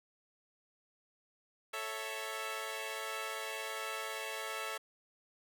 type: chord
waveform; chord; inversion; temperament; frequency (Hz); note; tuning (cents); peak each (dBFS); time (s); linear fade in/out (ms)
10% pulse; A major; none; equal; 440 / 554.4 / 659.3; A4 / C#5 / E5; 0 / 0 / 0; -34 / -35 / -35; 1.73-4.78; 10
effects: none